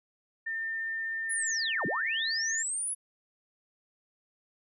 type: tone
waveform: sine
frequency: 1804 Hz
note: A6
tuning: 43 cents sharp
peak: -31 dBFS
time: 0.46-2.63 s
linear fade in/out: 10 ms
type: linear two-way sweep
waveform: sine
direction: down then up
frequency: 10570 to 124.5 to 10570 Hz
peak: -30 dBFS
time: 1.29-2.95 s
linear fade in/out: 20 ms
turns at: 1.86 s
effects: none